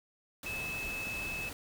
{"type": "tone in noise", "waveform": "sine", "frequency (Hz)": 2600, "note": "E7", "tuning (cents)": -24, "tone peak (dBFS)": -36, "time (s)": [0.46, 1.49], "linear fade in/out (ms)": 2, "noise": "pink", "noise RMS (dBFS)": -43, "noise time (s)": [0.43, 1.53], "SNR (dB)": 4, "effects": []}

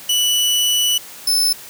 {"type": "tone pair in turn", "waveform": "sawtooth", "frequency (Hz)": [2960, 5263], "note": ["F#7", "E8"], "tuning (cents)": [0, -4], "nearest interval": "minor seventh", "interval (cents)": 996, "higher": "second", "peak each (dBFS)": -11, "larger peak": "neither", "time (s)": [[0.09, 0.98], [1.27, 1.53]], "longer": "first", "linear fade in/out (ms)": 5, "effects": ["white hiss -37 dBFS RMS until 1.69 s", "high-pass 80 Hz 12 dB/octave"]}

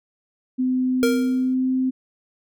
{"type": "tone with pitch glide", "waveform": "sine", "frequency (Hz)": [255.7, 259], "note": ["C4", "C4"], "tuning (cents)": [-40, -17], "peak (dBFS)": -18, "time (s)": [0.58, 1.91], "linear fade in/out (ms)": 20, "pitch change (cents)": 23, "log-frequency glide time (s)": [1.24, 1.72]}
{"type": "tone with exponential decay", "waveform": "square", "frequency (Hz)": 466.2, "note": "A#4", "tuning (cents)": 0, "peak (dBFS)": -16, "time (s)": [1.03, 1.54], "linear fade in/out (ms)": 0, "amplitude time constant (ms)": 110}
{"effects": []}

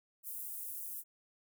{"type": "high-pass noise", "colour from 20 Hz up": "pink", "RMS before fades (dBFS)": -43, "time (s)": [0.23, 1.04], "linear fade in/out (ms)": 50, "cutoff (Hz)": 11000, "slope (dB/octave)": 24, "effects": []}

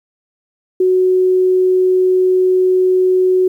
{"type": "tone", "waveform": "sine", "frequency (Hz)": 370, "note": "F#4", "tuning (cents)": 0, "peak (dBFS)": -9, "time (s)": [0.8, 3.48], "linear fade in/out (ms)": 5, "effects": ["8-bit"]}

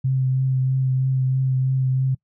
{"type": "tone with vibrato", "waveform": "sine", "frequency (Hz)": 131.1, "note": "C3", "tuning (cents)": 4, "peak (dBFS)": -17, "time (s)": [0.04, 2.15], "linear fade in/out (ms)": 10, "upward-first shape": "triangle", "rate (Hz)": 3.1, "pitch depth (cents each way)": 19, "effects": ["noise-tail reverb RT60 0.1 s tail -24 dB re dry"]}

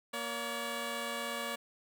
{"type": "tone pair together", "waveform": "10% pulse", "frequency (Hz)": [234.6, 568.4], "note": ["A#3", "C#5"], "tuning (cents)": [11, 43], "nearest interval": "octave + minor third", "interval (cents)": 1532, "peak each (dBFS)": [-32, -29], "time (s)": [0.13, 1.56], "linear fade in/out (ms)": 10, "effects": []}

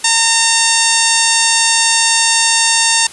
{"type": "harmonic tone", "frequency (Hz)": 912, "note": "A#5", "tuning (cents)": -38, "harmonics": [1, 2, 3, 4, 5, 6, 7, 8, 9, 10], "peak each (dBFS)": [-19, -19, -19, -19, -19, -19, -19, -19, -19, -19], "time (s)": [0.04, 3.07], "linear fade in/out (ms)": 5, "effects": ["white hiss -34 dBFS RMS until 3.12 s", "resampled to 24000 Hz"]}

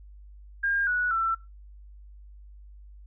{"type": "tone with pitch steps", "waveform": "sine", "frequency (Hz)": [1611, 1468.8, 1339.1], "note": ["G6", "F#6", "E6"], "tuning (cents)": [47, -13, 27], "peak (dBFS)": -23, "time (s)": [0.63, 1.35], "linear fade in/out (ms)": 10, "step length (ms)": 240, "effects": ["noise-tail reverb RT60 0.2 s tail -17 dB re dry", "added 50 Hz sine -45 dBFS peak until 3.06 s"]}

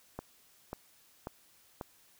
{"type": "click train", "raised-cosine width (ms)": 1, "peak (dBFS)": -24, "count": 4, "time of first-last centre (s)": [0.19, 1.812], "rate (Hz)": 1.85, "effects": ["white hiss -64 dBFS RMS until 2.19 s"]}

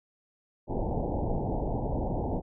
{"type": "low-pass noise", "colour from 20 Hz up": "pink", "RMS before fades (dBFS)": -30, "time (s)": [0.67, 2.42], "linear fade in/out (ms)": 50, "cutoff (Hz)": 900, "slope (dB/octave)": 96, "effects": []}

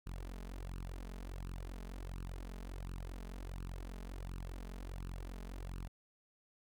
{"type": "tone with flanger", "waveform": "sawtooth", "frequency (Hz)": 45, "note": "F#1", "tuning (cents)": -47, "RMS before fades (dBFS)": -45, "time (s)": [0.06, 5.88], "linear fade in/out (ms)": 10, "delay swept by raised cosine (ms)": [0.7, 4.8], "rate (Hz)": 1.4, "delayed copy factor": 0.85, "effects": []}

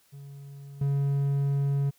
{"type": "tone with level steps", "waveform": "triangle", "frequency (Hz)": 140, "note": "C#3", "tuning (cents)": 18, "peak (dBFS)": [-39, -21], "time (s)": [0.12, 1.91], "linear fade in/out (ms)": 20, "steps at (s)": 0.81, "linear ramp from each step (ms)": 5, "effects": ["white hiss -64 dBFS RMS until 1.98 s"]}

